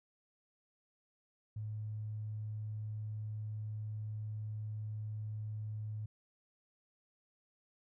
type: tone with tanh clipping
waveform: triangle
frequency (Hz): 107.2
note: A2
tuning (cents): -45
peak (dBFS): -38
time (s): 1.56-6.06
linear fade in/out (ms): 5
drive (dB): 3
effects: none